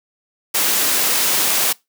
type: noise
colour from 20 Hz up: white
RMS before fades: -17 dBFS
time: 0.54-1.73 s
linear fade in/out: 10 ms
effects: noise-tail reverb RT60 0.2 s tail -23 dB re dry + high-pass 200 Hz 12 dB/octave